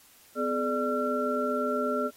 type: tone cluster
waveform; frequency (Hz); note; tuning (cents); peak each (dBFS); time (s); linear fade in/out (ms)
sine; 251.9 / 424.1 / 592 / 1360; B3 / G#4 / D5 / F6; +34 / +36 / +14 / -46; -31; 0.35-2.11; 50
effects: white hiss -57 dBFS RMS until 2.16 s + AAC 48 kbps